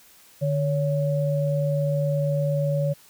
sine tone pair together, 148.6 / 562.2 Hz, D3 / C#5, +21 / +24 cents, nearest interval octave + major seventh, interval 2303 cents, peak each -22 / -25 dBFS, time 0.41-2.94 s, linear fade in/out 20 ms, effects white hiss -53 dBFS RMS until 3.09 s

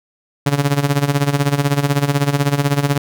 sawtooth tone with tremolo, 142.1 Hz, C#3, 43 cents sharp, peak -7 dBFS, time 0.46-2.98 s, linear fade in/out 5 ms, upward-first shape sine, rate 16 Hz, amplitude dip 80%, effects none

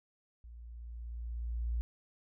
sine tone with level ramp, 58.27 Hz, A#1, in tune, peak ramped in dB -48 to -30 dBFS, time 0.44-1.81 s, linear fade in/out 0 ms, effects none

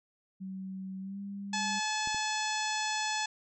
sine tone with pitch glide, 190 to 199.45 Hz, F#3 to G3, +46 to +30 cents, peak -37 dBFS, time 0.4-1.8 s, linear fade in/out 20 ms, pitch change +84 cents, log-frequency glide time 1-1.19 s
harmonic tone, 860 Hz, A5, 40 cents flat, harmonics 1 / 2 / 3 / 4 / 5 / 6 / 7 / 8 / 9, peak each -34 / -37 / -39 / -40 / -41 / -42 / -42 / -43 / -44 dBFS, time 1.53-3.26 s, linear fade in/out 5 ms
clicks, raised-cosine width 3 ms, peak -33 / -33 dBFS, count 2, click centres 2.074 / 2.146 s
effects none

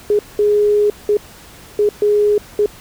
sine tone bursts at uneven times, 415.7 Hz, G#4, 2 cents sharp, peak -10 dBFS, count 6, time 0.1-0.19 / 0.39-0.9 / 1.09-1.17 / 1.79-1.89 / 2.02-2.38 / 2.59-2.66 s, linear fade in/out 2 ms, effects pink hiss -40 dBFS RMS until 2.8 s

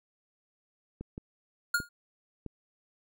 clicks, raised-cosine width 3 ms, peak -26 dBFS, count 4, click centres 1.01 / 1.179 / 1.802 / 2.463 s
square tone with exponential decay, 1425 Hz, F6, 34 cents sharp, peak -22 dBFS, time 1.74-1.89 s, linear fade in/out 5 ms, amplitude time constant 32 ms
effects none

